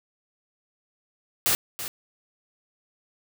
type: noise with echo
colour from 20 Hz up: white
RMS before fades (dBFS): -22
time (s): 1.46-1.55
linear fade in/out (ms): 0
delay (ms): 330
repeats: 1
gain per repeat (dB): -11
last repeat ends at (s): 1.88
effects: none